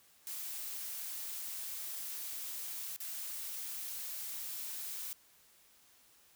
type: noise with dropouts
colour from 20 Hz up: blue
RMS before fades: -42 dBFS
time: 0.27-5.13 s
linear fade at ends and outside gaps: 0 ms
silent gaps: 2.963-3.003 s
effects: white hiss -65 dBFS RMS until 6.35 s